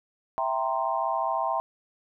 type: chord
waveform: sine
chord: C dominant seventh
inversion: first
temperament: equal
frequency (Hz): 659.3 / 784 / 932.3 / 1046.5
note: E5 / G5 / Bb5 / C6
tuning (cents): 0 / 0 / 0 / 0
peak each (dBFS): -30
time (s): 0.38-1.6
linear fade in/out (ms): 0
effects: none